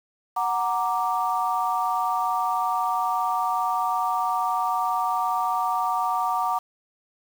sine chord, Gb augmented, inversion none, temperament equal, 740 / 932.3 / 1174.7 Hz, Gb5 / Bb5 / D6, 0 / 0 / 0 cents, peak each -26 dBFS, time 0.36-6.59 s, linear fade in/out 10 ms, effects 7-bit

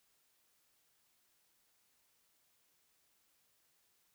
silence, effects white hiss -75 dBFS RMS until 4.14 s

